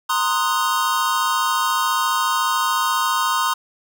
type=chord; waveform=square; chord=C half-diminished seventh; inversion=third; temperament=equal; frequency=932.3 / 1046.5 / 1244.5 / 1480 Hz; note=Bb5 / C6 / Eb6 / Gb6; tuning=0 / 0 / 0 / 0 cents; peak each=-26 / -22 / -23 / -28 dBFS; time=0.09-3.54 s; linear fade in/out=10 ms; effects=none